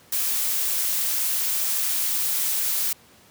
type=noise; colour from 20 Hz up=blue; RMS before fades=-24 dBFS; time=0.12-2.93 s; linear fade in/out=5 ms; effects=pink hiss -53 dBFS RMS until 3.3 s + high-pass 100 Hz 12 dB/octave